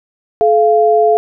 sine tone pair together, 430 / 691.8 Hz, A4 / F5, -40 / -17 cents, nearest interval minor sixth, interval 823 cents, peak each -10 dBFS, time 0.41-1.17 s, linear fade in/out 0 ms, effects none

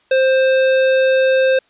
sine tone with hard clipping, 525 Hz, C5, 6 cents sharp, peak -13 dBFS, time 0.11-1.59 s, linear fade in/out 5 ms, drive 17 dB, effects white hiss -57 dBFS RMS until 1.69 s + resampled to 8000 Hz

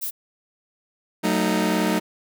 violet noise, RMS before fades -28 dBFS, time 0.01-0.11 s, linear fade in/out 20 ms
sawtooth chord, D# diminished, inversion first, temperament just, 186.68 / 224 / 311.1 Hz, F#3 / A3 / D#4, +16 / +31 / 0 cents, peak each -20 dBFS, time 1.23-2 s, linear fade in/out 20 ms
effects none

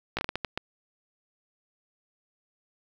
slowing click train, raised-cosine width 0.3 ms, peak -13 dBFS, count 8, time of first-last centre 0.17-0.576 s, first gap 17 ms, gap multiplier 1.4, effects 8-bit

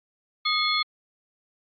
sine tone cluster, 1241 / 2173 / 3427 / 4255 Hz, D#6 / C#7 / A7 / C8, -5 / -35 / -46 / +28 cents, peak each -27 dBFS, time 0.45-0.83 s, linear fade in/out 10 ms, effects AAC 64 kbps

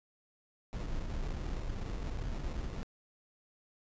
brown noise with sample-and-hold, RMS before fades -37 dBFS, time 0.73-2.83 s, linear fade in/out 0 ms, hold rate 1575 Hz, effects resampled to 16000 Hz

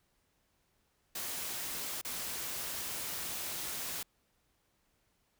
white noise with dropouts, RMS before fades -39 dBFS, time 1.15-4.03 s, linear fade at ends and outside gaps 5 ms, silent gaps 2.014-2.048 s, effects pink hiss -75 dBFS RMS until 5.39 s

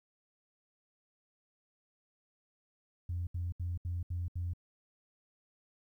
sine tone bursts, 87.31 Hz, F2, in tune, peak -32 dBFS, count 6, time 3.09-4.535 s, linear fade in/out 5 ms, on 180 ms, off 73 ms, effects tanh soft clip ceiling -29 dBFS + 12-bit

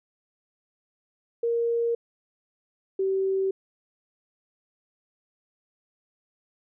sine tone pair in turn, 467.2 / 384.6 Hz, A#4 / G4, +4 / -33 cents, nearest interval minor third, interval 337 cents, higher first, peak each -22 dBFS, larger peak neither, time 1.43-1.95 / 2.99-3.51 s, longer neither, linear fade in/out 5 ms, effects none

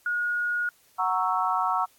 sine tone, 1442 Hz, F#6, 45 cents flat, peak -24 dBFS, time 0.06-0.69 s, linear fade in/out 2 ms
sine chord, F# dominant seventh, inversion none, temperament equal, 740 / 932.3 / 1108.7 / 1318.5 Hz, F#5 / A#5 / C#6 / E6, 0 / 0 / 0 / 0 cents, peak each -28 dBFS, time 0.98-1.86 s, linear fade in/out 20 ms
effects white hiss -61 dBFS RMS until 1.98 s + AAC 64 kbps

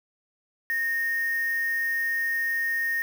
sine tone with quantisation, 1847 Hz, A#6, 16 cents flat, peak -24 dBFS, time 0.7-3.02 s, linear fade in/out 0 ms, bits 6, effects none

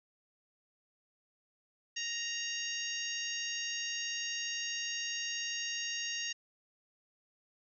harmonic tone with a mistuned harmonic, 932.3 Hz, A#5, in tune, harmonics 2 / 3 / 4 / 5 / 6 / 7, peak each -42 / -39 / -46 / -46 / -42 / -43 dBFS, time 1.96-6.33 s, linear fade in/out 10 ms, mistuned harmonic 4, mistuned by +21 cents, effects none

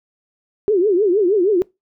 sine tone with vibrato, 388.1 Hz, G4, 17 cents flat, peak -12 dBFS, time 0.68-1.62 s, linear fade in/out 0 ms, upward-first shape triangle, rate 6.4 Hz, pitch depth 250 cents each way, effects noise-tail reverb RT60 0.2 s tail -23 dB re dry

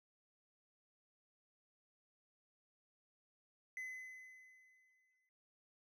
triangle tone with exponential decay, 2029 Hz, B6, 46 cents sharp, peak -40 dBFS, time 3.77-5.29 s, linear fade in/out 1 ms, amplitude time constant 330 ms, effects none

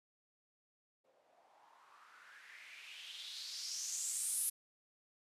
violet noise with low-pass filter sweep, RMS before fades -45 dBFS, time 1.04-4.5 s, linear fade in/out 10 ms, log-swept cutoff 510 to 11000 Hz, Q 4.1, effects resampled to 32000 Hz

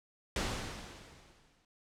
pink noise with exponential decay, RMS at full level -32 dBFS, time 0.36-1.65 s, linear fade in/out 2 ms, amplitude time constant 280 ms, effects low-pass 7000 Hz 12 dB/octave

